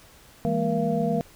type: tone cluster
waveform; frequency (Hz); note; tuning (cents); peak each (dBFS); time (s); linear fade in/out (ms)
sine; 164.3 / 203.9 / 232.6 / 473.1 / 683; E3 / G#3 / A#3 / A#4 / F5; -5 / -32 / -4 / +26 / -39; -28; 0.45-1.21; 0
effects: pink hiss -52 dBFS RMS until 1.35 s